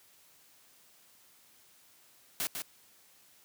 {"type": "noise with echo", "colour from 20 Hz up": "white", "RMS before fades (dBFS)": -33, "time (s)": [2.4, 2.47], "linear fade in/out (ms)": 0, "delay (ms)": 150, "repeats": 1, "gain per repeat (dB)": -5, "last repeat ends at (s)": 2.62, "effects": ["white hiss -62 dBFS RMS until 3.44 s", "high-pass 80 Hz 12 dB/octave"]}